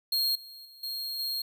45% pulse tone with level steps, 4246 Hz, C8, 25 cents sharp, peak -24 / -44 / -49 / -32 / -29 dBFS, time 0.12-1.42 s, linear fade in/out 5 ms, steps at 0.35 / 0.65 / 0.83 / 1.19 s, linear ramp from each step 5 ms, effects none

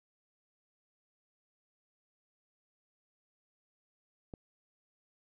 click, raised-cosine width 2 ms, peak -30 dBFS, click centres 4.338 s, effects none

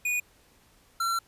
square tone pair in turn, 2463 / 1358.6 Hz, D#7 / F6, -18 / -48 cents, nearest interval minor seventh, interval 1030 cents, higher first, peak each -26 dBFS, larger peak neither, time 0.05-0.2 / 1-1.19 s, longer second, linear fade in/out 5 ms, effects pink hiss -61 dBFS RMS until 1.27 s + resampled to 32000 Hz

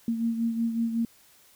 sine beating tone pair, 229.2 / 234.6 Hz, A#3 / A#3, -29 / +11 cents, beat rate 5.4 Hz, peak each -25 / -33 dBFS, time 0.08-1.05 s, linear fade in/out 2 ms, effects white hiss -58 dBFS RMS until 1.55 s

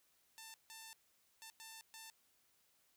5% pulse tone bursts at uneven times, 892 Hz, A5, 23 cents sharp, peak -40 dBFS, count 5, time 0.38-0.54 / 0.7-0.93 / 1.42-1.5 / 1.6-1.81 / 1.94-2.1 s, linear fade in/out 0 ms, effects white hiss -75 dBFS RMS until 2.96 s

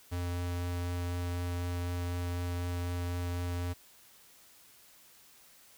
square tone with vibrato, 88 Hz, F2, 14 cents sharp, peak -33 dBFS, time 0.11-3.74 s, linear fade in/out 20 ms, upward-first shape triangle, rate 4 Hz, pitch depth 8 cents each way, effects white hiss -59 dBFS RMS until 5.77 s

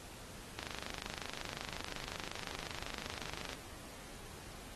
click train, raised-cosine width 0.2 ms, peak -22 dBFS, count 76, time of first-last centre 0.59-3.531 s, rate 25.5 Hz, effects pink hiss -52 dBFS RMS until 4.75 s + AAC 32 kbps

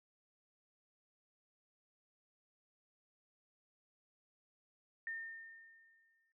sine tone with exponential decay, 1817 Hz, A#6, 45 cents flat, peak -39 dBFS, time 5.07-6.32 s, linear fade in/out 1 ms, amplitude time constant 270 ms, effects noise-tail reverb RT60 0.1 s tail -17 dB re dry

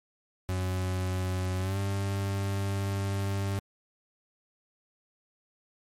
40% pulse tone with pitch glide, 92.5 to 98.57 Hz, F#2 to G2, 0 to +10 cents, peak -27 dBFS, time 0.49-3.59 s, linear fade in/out 0 ms, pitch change +110 cents, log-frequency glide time 1.59-1.78 s, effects MP3 64 kbps

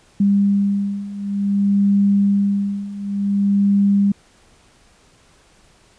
sine beating tone pair, 199.8 / 200.35 Hz, G3 / G3, +33 / +38 cents, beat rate 0.55 Hz, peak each -19 / -16 dBFS, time 0.2-4.12 s, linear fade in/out 5 ms, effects pink hiss -53 dBFS RMS until 5.98 s + resampled to 22050 Hz

